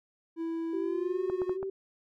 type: tone with pitch glide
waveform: triangle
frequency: 329.6 to 363.6 Hz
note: E4 to F#4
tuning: 0 to -30 cents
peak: -29 dBFS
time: 0.36-1.58 s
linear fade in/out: 50 ms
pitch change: +170 cents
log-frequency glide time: 0.77-1.22 s
type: tone with vibrato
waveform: sine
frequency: 379.9 Hz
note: F#4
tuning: 46 cents sharp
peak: -32 dBFS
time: 0.73-1.7 s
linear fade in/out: 5 ms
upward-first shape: sine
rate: 2.4 Hz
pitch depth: 30 cents each way
type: clicks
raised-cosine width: 1 ms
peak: -25 dBFS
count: 4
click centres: 1.299 / 1.418 / 1.495 / 1.629 s
effects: none